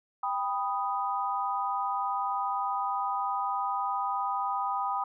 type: chord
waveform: sine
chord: G augmented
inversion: none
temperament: equal with one note detuned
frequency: 792.6 / 987.8 / 1244.5 Hz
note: G5 / B5 / D#6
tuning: +19 / 0 / 0 cents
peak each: -32 dBFS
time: 0.23-5.04 s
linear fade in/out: 5 ms
effects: none